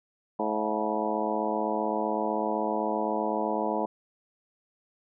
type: harmonic tone with a mistuned harmonic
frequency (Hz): 107.8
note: A2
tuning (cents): -35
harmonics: 2 / 3 / 4 / 5 / 6 / 7 / 8 / 9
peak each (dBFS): -34 / -34 / -34 / -34 / -34 / -34 / -34 / -34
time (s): 0.39-3.86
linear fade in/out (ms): 5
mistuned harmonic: 7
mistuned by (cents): -75
effects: none